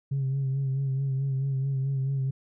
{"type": "tone with vibrato", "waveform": "sine", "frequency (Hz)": 135.3, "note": "C#3", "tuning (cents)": -42, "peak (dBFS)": -23, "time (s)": [0.11, 2.31], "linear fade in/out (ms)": 10, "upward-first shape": "sine", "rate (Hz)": 4.6, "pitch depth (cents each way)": 38, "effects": ["tanh soft clip ceiling -22 dBFS"]}